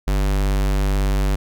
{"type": "tone", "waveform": "square", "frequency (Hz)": 49.06, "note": "G1", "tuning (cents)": 2, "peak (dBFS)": -17, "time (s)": [0.07, 1.36], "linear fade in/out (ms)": 10, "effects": []}